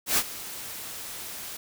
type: noise with ADSR envelope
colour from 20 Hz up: white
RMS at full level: -21 dBFS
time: 0.06-1.57 s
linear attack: 110 ms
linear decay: 58 ms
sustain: -17 dB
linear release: 7 ms
effects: none